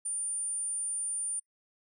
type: tone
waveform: sine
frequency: 9210 Hz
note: D9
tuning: 35 cents flat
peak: -31 dBFS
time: 0.05-1.4 s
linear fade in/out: 10 ms
effects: noise-tail reverb RT60 0.1 s tail -25 dB re dry